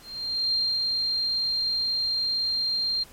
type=tone with ADSR envelope; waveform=sine; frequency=4186 Hz; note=C8; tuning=in tune; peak=-21 dBFS; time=0.02-3.04 s; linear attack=510 ms; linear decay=230 ms; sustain=-2 dB; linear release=14 ms; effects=pink hiss -50 dBFS RMS until 3.12 s + MP3 64 kbps

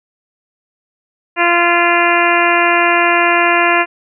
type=harmonic tone; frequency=345.2 Hz; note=F4; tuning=20 cents flat; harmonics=1 / 2 / 3 / 4 / 5 / 6 / 7 / 8; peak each=-18 / -16 / -16 / -19 / -17 / -19 / -18 / -20 dBFS; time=1.36-3.86 s; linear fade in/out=50 ms; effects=none

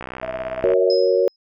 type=click train; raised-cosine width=0.5 ms; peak=-15 dBFS; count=47; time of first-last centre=0.01-0.736 s; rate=63.4 Hz
type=tone with tremolo; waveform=sine; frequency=649 Hz; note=E5; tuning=27 cents flat; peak=-22 dBFS; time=0.22-0.94 s; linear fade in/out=20 ms; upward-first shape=sine; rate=17 Hz; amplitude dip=80%
type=chord; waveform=sine; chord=F# major; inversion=none; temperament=equal; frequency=370 / 466.2 / 554.4 Hz; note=F#4 / A#4 / C#5; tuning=0 / 0 / 0 cents; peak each=-19 / -18 / -18 dBFS; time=0.64-1.28 s; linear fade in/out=0 ms
type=tone with exponential decay; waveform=sine; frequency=5110 Hz; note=D#8; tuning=45 cents sharp; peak=-22 dBFS; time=0.9-1.36 s; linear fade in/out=2 ms; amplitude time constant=100 ms
effects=none

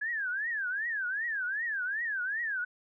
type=tone with vibrato; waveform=sine; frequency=1661.2 Hz; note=G#6; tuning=in tune; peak=-30 dBFS; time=0.01-2.65 s; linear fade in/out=10 ms; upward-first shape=triangle; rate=2.6 Hz; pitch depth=270 cents each way; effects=none

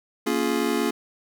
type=chord; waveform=square; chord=Bb minor seventh; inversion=none; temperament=just; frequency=233.1 / 279.7 / 349.6 / 419.5 Hz; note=Bb3 / Db4 / F4 / Ab4; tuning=0 / +16 / +2 / +17 cents; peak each=-28 dBFS; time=0.26-0.91 s; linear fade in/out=10 ms; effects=none

